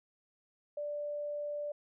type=tone; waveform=sine; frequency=587.3 Hz; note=D5; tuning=in tune; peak=-35 dBFS; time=0.77-1.72 s; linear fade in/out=5 ms; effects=none